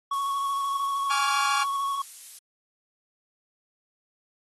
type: tone with vibrato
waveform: triangle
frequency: 1108.7 Hz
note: C#6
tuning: in tune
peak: -23 dBFS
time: 0.11-2.02 s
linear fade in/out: 5 ms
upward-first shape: square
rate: 13 Hz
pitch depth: 14 cents each way
type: noise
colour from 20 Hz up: violet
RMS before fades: -38 dBFS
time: 0.13-2.39 s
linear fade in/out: 5 ms
type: chord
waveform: sawtooth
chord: D diminished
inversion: second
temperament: equal with one note detuned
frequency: 830.6 / 1156.5 / 1396.9 Hz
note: Ab5 / D6 / F6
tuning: 0 / -27 / 0 cents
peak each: -26 dBFS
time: 1.1-1.64 s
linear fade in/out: 10 ms
effects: low-pass 11000 Hz 12 dB/octave + AAC 32 kbps